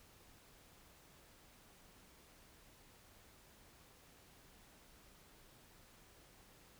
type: silence
effects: pink hiss -64 dBFS RMS until 6.79 s